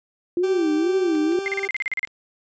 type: tone with vibrato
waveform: sine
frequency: 340 Hz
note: F4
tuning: 46 cents flat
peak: -18 dBFS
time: 0.37-1.39 s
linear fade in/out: 2 ms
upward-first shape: sine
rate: 2.1 Hz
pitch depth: 190 cents each way
type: tone with pitch glide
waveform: 40% pulse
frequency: 390.1 to 392.6 Hz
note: G4 to G4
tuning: -8 to +3 cents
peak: -26 dBFS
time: 0.43-1.68 s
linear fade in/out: 10 ms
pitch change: +11 cents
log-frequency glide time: 1.07-1.42 s
type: clicks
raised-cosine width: 0.2 ms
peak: -24 dBFS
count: 4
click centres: 1.152 / 1.322 / 1.765 / 2.074 s
type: tone bursts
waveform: sine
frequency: 2093 Hz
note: C7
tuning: in tune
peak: -21 dBFS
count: 11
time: 1.46-2.05 s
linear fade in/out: 0 ms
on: 20 ms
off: 37 ms
effects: resampled to 16000 Hz